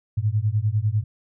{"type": "beating tone pair", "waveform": "sine", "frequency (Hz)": [101.9, 111.9], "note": ["G#2", "A2"], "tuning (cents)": [-32, 30], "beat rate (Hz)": 10, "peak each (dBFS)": -22, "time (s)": [0.17, 1.04], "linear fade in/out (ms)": 10, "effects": []}